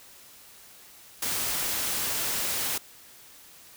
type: noise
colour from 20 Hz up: white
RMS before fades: -29 dBFS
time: 1.22-2.78 s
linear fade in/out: 5 ms
effects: white hiss -51 dBFS RMS until 3.76 s